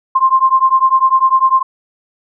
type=beating tone pair; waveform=sine; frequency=1049 / 1059 Hz; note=C6 / C6; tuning=+4 / +21 cents; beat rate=10 Hz; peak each=-11 dBFS; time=0.15-1.63 s; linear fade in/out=10 ms; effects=none